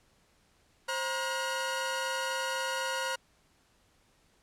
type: tone cluster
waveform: sawtooth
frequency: 529 / 950 / 1437 Hz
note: C5 / A#5 / F6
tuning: +19 / +33 / +49 cents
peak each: -32 / -32 / -31 dBFS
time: 0.88-3.16 s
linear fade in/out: 10 ms
effects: pink hiss -67 dBFS RMS until 4.42 s + low-pass 10000 Hz 12 dB/octave